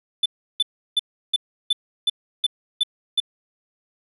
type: tone bursts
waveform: triangle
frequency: 3510 Hz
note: A7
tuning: 5 cents flat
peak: -14 dBFS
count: 9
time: 0.23-3.202 s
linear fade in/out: 5 ms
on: 28 ms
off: 340 ms
effects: resampled to 32000 Hz